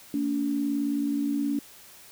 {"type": "tone pair together", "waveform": "sine", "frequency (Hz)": [226.7, 285.6], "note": ["A#3", "D4"], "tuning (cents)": [-48, -48], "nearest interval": "major third", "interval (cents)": 400, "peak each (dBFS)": [-31, -25], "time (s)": [0.14, 1.59], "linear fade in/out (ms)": 2, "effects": ["white hiss -50 dBFS RMS until 2.11 s"]}